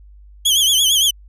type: tone with vibrato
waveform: sawtooth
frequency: 3200 Hz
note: G7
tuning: 35 cents sharp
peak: -9 dBFS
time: 0.45-1.11 s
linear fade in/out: 10 ms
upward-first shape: triangle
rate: 8.8 Hz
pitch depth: 130 cents each way
effects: added 50 Hz sine -40 dBFS peak until 1.28 s + resampled to 32000 Hz